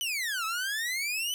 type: exponential two-way sweep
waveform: sawtooth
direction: down then up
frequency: 3054 to 1281 to 3054 Hz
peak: -26 dBFS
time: 0.01-1.34 s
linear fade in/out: 0 ms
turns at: 0.45 s
effects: none